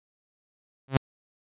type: tone with exponential growth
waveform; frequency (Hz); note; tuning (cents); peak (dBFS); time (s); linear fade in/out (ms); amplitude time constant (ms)
sawtooth; 134.1; C3; +43; -11; 0.88-0.97; 0; 18
effects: resampled to 8000 Hz